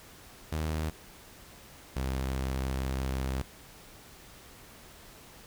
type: tone pair in turn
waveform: sawtooth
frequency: 78.2 / 65.76 Hz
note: D#2 / C2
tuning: +9 / +9 cents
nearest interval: minor third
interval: 300 cents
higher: first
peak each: -26 dBFS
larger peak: neither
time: 0.52-0.9 / 1.96-3.42 s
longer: second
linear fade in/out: 5 ms
effects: pink hiss -52 dBFS RMS until 5.46 s